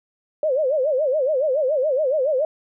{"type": "tone with vibrato", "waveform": "sine", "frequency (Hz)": 564, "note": "C#5", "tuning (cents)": 30, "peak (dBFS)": -17, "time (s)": [0.43, 2.45], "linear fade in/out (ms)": 2, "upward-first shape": "sine", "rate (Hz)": 7.1, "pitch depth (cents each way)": 200, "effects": []}